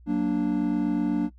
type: chord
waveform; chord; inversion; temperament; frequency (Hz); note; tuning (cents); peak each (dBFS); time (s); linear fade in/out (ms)
triangle; Gb augmented; none; equal; 185 / 233.1 / 293.7; Gb3 / Bb3 / D4; 0 / 0 / 0; -27 / -25 / -22; 0.06-1.3; 50
effects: noise-tail reverb RT60 0.1 s tail -19 dB re dry + added 60 Hz sine -48 dBFS peak until 1.38 s